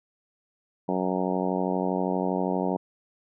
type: harmonic tone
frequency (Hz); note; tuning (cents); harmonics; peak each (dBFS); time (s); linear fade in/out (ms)
92.5; F#2; 0; 2 / 3 / 4 / 5 / 6 / 7 / 8 / 9 / 10; -29 / -31 / -32 / -33 / -34 / -34 / -35 / -36 / -36; 0.88-2.77; 10
effects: none